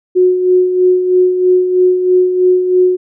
sine tone with tremolo, 365.4 Hz, F#4, 22 cents flat, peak -5 dBFS, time 0.15-2.97 s, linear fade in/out 20 ms, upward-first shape sine, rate 3.1 Hz, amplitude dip 55%, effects none

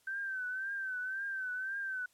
sine tone with vibrato, 1545 Hz, G6, 26 cents flat, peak -35 dBFS, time 0.07-2.06 s, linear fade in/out 5 ms, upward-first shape triangle, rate 1.9 Hz, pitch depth 80 cents each way, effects white hiss -70 dBFS RMS until 2.13 s + low-pass 12000 Hz 12 dB/octave

